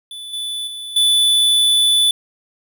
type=tone with level steps; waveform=square; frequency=3481 Hz; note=A7; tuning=19 cents flat; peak=-30 / -23 / -28 / -12 dBFS; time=0.11-2.11 s; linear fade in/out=2 ms; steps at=0.33 / 0.67 / 0.96 s; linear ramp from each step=5 ms; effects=none